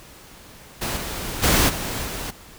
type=noise with level steps; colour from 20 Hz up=pink; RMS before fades=-26 / -30 / -17 / -28 / -30 dBFS; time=0.81-2.31 s; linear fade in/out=10 ms; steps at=0.96 / 1.42 / 1.68 / 2.04 s; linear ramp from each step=20 ms; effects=pink hiss -45 dBFS RMS until 2.58 s